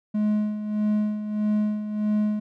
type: tone with tremolo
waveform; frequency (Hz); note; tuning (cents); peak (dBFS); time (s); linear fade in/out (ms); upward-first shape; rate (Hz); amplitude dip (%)
triangle; 211.2; G#3; +29; -17; 0.14-2.4; 10; sine; 1.6; 65
effects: none